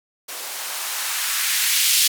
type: noise with band-pass filter sweep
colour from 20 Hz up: violet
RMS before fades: -22 dBFS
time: 0.28-2.08 s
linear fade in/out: 10 ms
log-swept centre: 460 to 3200 Hz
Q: 1.2
effects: none